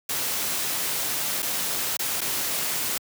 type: noise with dropouts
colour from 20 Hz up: white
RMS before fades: -27 dBFS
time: 0.09-2.98 s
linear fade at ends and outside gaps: 5 ms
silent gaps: 1.423-1.426 / 1.97-1.992 / 2.208-2.214 s
effects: high-pass 100 Hz 12 dB/octave